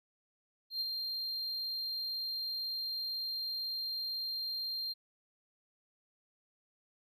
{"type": "tone with ADSR envelope", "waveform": "triangle", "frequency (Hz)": 4186, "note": "C8", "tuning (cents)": 0, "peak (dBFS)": -30, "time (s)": [0.7, 4.94], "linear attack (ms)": 110, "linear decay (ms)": 23, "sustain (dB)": -4, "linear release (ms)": 24, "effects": []}